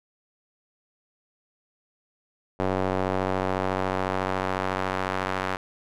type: tone with band-pass filter sweep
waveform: square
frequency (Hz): 47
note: F#1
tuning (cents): +28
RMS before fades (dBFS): -27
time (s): 2.59-5.57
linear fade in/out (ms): 10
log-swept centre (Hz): 610 to 1300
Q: 0.93
effects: none